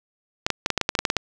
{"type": "clicks", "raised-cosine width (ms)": 0.2, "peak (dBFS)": -3, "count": 12, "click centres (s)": [0.465, 0.503, 0.661, 0.703, 0.777, 0.813, 0.891, 0.952, 0.99, 1.052, 1.101, 1.167], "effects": []}